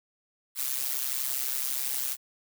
blue noise with amplitude modulation, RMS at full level -27 dBFS, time 0.55-2.17 s, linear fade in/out 50 ms, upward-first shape sine, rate 132 Hz, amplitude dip 85%, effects none

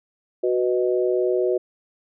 sine chord, B major, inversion second, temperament equal, 370 / 493.9 / 622.3 Hz, F#4 / B4 / D#5, 0 / 0 / 0 cents, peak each -20 / -24 / -26 dBFS, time 0.43-1.58 s, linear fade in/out 10 ms, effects none

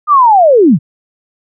sine linear sweep, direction down, 1239 to 119.5 Hz, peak -3 dBFS, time 0.07-0.79 s, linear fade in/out 50 ms, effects none

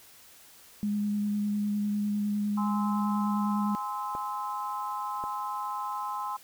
sine tone with vibrato, 206.6 Hz, G#3, 9 cents flat, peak -26 dBFS, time 0.83-3.75 s, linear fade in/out 0 ms, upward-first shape square, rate 9.9 Hz, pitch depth 10 cents each way
sine chord, Ab augmented, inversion none, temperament just, 830.6 / 1038.3 / 1297.8 Hz, Ab5 / C6 / E6, 0 / -14 / -27 cents, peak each -36 / -33 / -39 dBFS, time 2.57-6.37 s, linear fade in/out 10 ms
clicks, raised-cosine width 1 ms, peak -24 / -25 dBFS, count 2, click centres 4.151 / 5.239 s
effects white hiss -54 dBFS RMS until 6.43 s

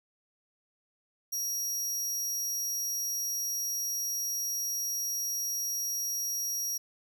sawtooth tone, 5680 Hz, F8, 28 cents sharp, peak -28 dBFS, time 1.32-6.78 s, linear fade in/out 10 ms, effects none

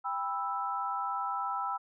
sine chord, E minor, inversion first, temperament equal with one note detuned, 795.4 / 987.8 / 1318.5 Hz, G5 / B5 / E6, +25 / 0 / 0 cents, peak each -36 / -36 / -34 dBFS, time 0.04-1.78 s, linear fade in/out 20 ms, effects none

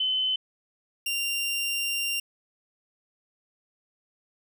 sine / sawtooth tone pair in turn, 3043 / 2780 Hz, F#7 / F7, +48 / -9 cents, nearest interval major second, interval 157 cents, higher first, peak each -23 dBFS, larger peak neither, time 0-0.36 / 1.06-2.2 s, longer second, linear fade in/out 5 ms, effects none

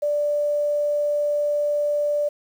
sine tone with quantisation, 587.3 Hz, D5, in tune, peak -19 dBFS, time 0.02-2.29 s, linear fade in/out 10 ms, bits 8, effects none

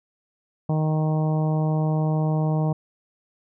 harmonic tone, 155.56 Hz, D#3, in tune, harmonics 1 / 2 / 3 / 4 / 5 / 6 / 7, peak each -20 / -31 / -33 / -32 / -34 / -38 / -42 dBFS, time 0.69-2.73 s, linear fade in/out 5 ms, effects none

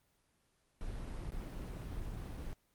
brown noise with dropouts, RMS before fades -42 dBFS, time 0.81-2.53 s, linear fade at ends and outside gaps 0 ms, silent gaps 1.306-1.321 / 2.371-2.375 s, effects pink hiss -75 dBFS RMS until 2.74 s + Opus 24 kbps

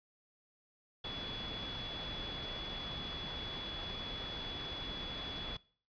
sine tone in noise, 3400 Hz, G#7, 40 cents sharp, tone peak -42 dBFS, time 1.04-5.57 s, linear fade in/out 5 ms, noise pink, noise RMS -44 dBFS, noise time 1.04-5.57 s, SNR -1 dB, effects noise-tail reverb RT60 0.5 s tail -23 dB re dry + resampled to 11025 Hz

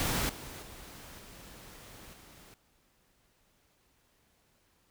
pink noise with level steps, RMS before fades -31 / -45 / -49 / -51 / -55 dBFS, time 0-2.54 s, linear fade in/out 0 ms, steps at 0.29 / 0.62 / 1.19 / 2.13 s, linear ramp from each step 5 ms, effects pink hiss -70 dBFS RMS until 4.9 s

